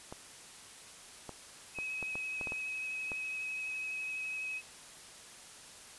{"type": "clicks", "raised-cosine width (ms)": 1, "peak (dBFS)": -28, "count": 9, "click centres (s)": [0.125, 1.293, 1.787, 2.027, 2.155, 2.412, 2.472, 2.521, 3.118]}
{"type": "tone with vibrato", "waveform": "sine", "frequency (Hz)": 2548, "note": "D#7", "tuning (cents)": 41, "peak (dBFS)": -36, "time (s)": [1.74, 4.62], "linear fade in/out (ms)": 50, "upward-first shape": "triangle", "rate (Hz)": 12, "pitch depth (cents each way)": 17}
{"effects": ["white hiss -52 dBFS RMS until 5.98 s", "resampled to 24000 Hz"]}